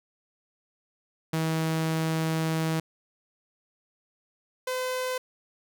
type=tone pair in turn; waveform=sawtooth; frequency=160.6 / 509.9 Hz; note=E3 / C5; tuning=-45 / -45 cents; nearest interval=octave + minor sixth; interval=2000 cents; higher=second; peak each=-21 / -24 dBFS; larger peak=first; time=1.33-2.8 / 4.67-5.18 s; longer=first; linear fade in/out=5 ms; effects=none